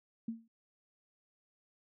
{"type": "tone with exponential decay", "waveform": "sine", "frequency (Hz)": 227.5, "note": "A#3", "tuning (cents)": -42, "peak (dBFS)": -32, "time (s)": [0.28, 0.48], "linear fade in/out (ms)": 5, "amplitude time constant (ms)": 43, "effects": []}